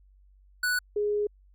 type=tone pair in turn; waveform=square / sine; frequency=1480 / 415.3 Hz; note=F#6 / G#4; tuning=0 / 0 cents; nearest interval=octave + minor seventh; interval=2200 cents; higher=first; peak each=-25 / -24 dBFS; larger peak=second; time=0.63-0.79 / 0.96-1.27 s; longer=second; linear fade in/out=5 ms; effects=added 48 Hz sine -55 dBFS peak until 1.54 s